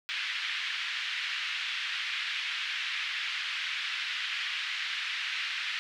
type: band-pass noise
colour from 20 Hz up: white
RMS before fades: -34 dBFS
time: 0.09-5.79 s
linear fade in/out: 0 ms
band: 1600 to 3400 Hz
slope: 24 dB/octave
effects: none